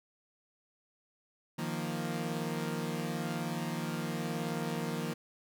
sawtooth chord, Eb suspended second, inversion none, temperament equal, 155.56 / 174.61 / 233.1 Hz, Eb3 / F3 / Bb3, 0 / 0 / 0 cents, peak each -34 dBFS, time 1.58-5.14 s, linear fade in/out 10 ms, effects none

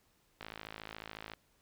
click train, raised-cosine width 0.3 ms, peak -27 dBFS, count 51, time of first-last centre 0.41-1.336 s, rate 54 Hz, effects pink hiss -72 dBFS RMS until 1.61 s

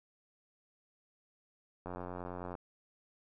click train, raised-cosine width 1 ms, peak -28 dBFS, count 63, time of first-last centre 1.86-2.552 s, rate 89.6 Hz, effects none

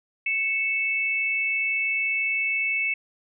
sine tone pair together, 2217 / 2631 Hz, C#7 / E7, 0 / -4 cents, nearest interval minor third, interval 296 cents, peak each -25 dBFS, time 0.26-2.94 s, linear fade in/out 5 ms, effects none

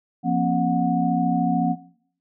sine tone cluster, 173.5 / 235.4 / 269.2 / 730 Hz, F3 / A#3 / C4 / F#5, -11 / +17 / +49 / -24 cents, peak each -24 dBFS, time 0.23-1.76 s, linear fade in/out 50 ms, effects noise-tail reverb RT60 0.6 s tail -17 dB re dry

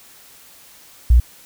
sine tone, 59.7 Hz, A#1, 42 cents sharp, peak -7 dBFS, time 1.1-1.2 s, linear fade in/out 5 ms, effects white hiss -46 dBFS RMS until 1.45 s

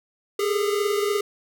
square tone cluster, 405.6 / 429 / 445.9 Hz, G#4 / A4 / A4, -41 / -44 / +23 cents, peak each -23 / -30 / -31 dBFS, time 0.39-1.21 s, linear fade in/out 5 ms, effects none

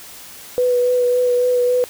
sine tone with vibrato, 493.9 Hz, B4, in tune, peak -13 dBFS, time 0.58-1.84 s, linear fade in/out 0 ms, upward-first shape sine, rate 3.6 Hz, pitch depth 16 cents each way, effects white hiss -38 dBFS RMS until 1.89 s

